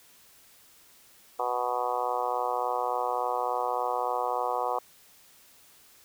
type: harmonic tone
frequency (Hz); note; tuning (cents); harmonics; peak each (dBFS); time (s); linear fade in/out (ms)
123.47; B2; 0; 3 / 4 / 5 / 6 / 7 / 8 / 9 / 10; -42 / -33 / -38 / -31 / -35 / -34 / -35 / -39; 1.39-4.79; 5
effects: white hiss -57 dBFS RMS until 6.04 s